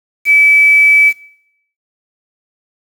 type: tone with quantisation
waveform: sine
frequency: 2300 Hz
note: D7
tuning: 37 cents flat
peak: -5 dBFS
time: 0.25-1.13 s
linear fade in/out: 50 ms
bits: 5
effects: noise-tail reverb RT60 0.7 s tail -20 dB re dry